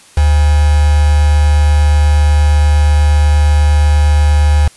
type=tone with quantisation; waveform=sine; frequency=74.3 Hz; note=D2; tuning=21 cents sharp; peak=-6 dBFS; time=0.17-4.68 s; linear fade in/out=5 ms; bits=3; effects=white hiss -42 dBFS RMS until 4.76 s + resampled to 24000 Hz